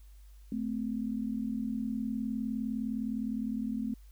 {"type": "tone pair together", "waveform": "sine", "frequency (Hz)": [218.3, 257.9], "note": ["A3", "C4"], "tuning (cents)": [-13, -25], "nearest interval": "minor third", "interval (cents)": 288, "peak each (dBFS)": [-33, -35], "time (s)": [0.52, 3.94], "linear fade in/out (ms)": 2, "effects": ["added 50 Hz sine -50 dBFS peak until 4.11 s", "white hiss -68 dBFS RMS until 4.11 s"]}